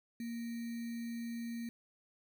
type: tone with sample-and-hold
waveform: sine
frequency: 233.1 Hz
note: A#3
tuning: in tune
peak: -38 dBFS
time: 0.2-1.69 s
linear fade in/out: 2 ms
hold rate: 2100 Hz
effects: none